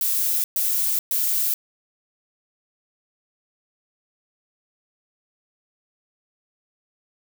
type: noise bursts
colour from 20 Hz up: violet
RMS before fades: -22 dBFS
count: 3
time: 0.01-1.54 s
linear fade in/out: 2 ms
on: 430 ms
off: 120 ms
effects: none